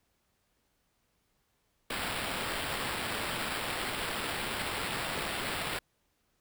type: noise with sample-and-hold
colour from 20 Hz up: white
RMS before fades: -35 dBFS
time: 1.9-5.79 s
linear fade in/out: 5 ms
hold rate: 6300 Hz
effects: pink hiss -75 dBFS RMS until 6.4 s